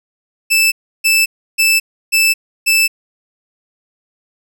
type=tone bursts; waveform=sawtooth; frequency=2637 Hz; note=E7; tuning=in tune; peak=-6 dBFS; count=5; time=0.5-2.88 s; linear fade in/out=20 ms; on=220 ms; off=320 ms; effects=none